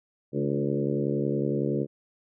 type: harmonic tone with a mistuned harmonic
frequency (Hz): 70.8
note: C#2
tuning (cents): +37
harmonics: 2 / 3 / 4 / 5 / 6 / 7 / 8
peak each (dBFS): -30 / -31 / -32 / -31 / -32 / -34 / -39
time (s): 0.32-1.87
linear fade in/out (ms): 50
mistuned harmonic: 4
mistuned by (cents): +32
effects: none

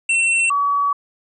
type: tone pair in turn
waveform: square / sine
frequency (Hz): 2704 / 1136.9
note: E7 / C#6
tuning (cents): +43 / +43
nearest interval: octave + minor third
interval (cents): 1500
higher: first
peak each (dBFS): -15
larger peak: neither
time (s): 0.09-0.5 / 0.5-0.93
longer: second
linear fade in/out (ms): 5
effects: resampled to 24000 Hz

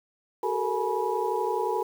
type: tone cluster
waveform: sine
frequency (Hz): 377.6 / 431.5 / 463 / 844 / 972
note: F#4 / A4 / A#4 / G#5 / B5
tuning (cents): +35 / -34 / -12 / +28 / -28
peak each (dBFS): -31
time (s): 0.43-1.83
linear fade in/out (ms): 5
effects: 8-bit

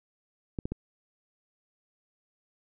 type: clicks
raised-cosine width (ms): 3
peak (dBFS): -19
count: 3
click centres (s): 0.588 / 0.655 / 0.72
effects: none

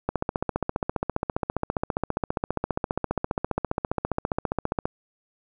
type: click train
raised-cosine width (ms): 1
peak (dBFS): -10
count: 72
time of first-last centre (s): 0.09-4.855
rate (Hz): 14.9
effects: none

